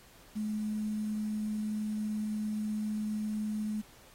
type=tone with quantisation; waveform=sine; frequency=213.1 Hz; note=G#3; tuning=45 cents sharp; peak=-31 dBFS; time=0.35-3.82 s; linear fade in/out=20 ms; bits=9; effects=pink hiss -58 dBFS RMS until 4.14 s + AAC 48 kbps